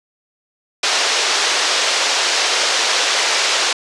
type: band-pass noise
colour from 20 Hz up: white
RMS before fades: -17 dBFS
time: 0.83-3.73 s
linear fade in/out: 5 ms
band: 400 to 6000 Hz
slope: 24 dB/octave
effects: resampled to 24000 Hz